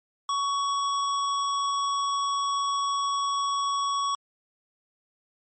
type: tone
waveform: square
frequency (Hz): 1120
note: C#6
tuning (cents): +18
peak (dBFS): -25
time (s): 0.29-4.15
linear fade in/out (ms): 2
effects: MP3 32 kbps